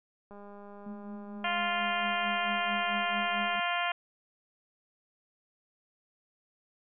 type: click train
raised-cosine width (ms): 1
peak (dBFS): -36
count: 660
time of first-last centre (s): 0.31-3.556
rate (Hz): 203
type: tone with tremolo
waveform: sine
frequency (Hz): 207.7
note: G#3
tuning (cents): 0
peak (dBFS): -36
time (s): 0.86-3.6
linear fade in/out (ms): 5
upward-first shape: triangle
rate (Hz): 4.4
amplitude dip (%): 85
type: harmonic tone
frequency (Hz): 349.2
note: F4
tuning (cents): 0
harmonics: 2 / 3 / 4 / 5 / 6 / 7 / 8 / 9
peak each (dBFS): -33 / -35 / -36 / -37 / -38 / -38 / -39 / -40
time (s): 1.44-3.92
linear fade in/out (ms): 5
effects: none